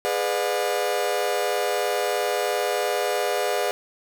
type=chord; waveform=40% pulse; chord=G# diminished seventh; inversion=none; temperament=just; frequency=415.3 / 498.4 / 598 / 717.6 Hz; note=G#4 / B4 / D5 / F5; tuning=0 / +16 / +31 / +47 cents; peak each=-27 dBFS; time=0.05-3.71 s; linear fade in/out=0 ms; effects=none